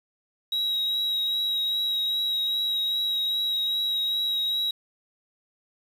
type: tone with vibrato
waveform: sine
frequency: 3837 Hz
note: A#7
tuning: 49 cents sharp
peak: -21 dBFS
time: 0.52-4.71 s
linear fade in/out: 5 ms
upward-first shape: triangle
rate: 2.5 Hz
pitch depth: 18 cents each way
effects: tanh soft clip ceiling -22 dBFS + 8-bit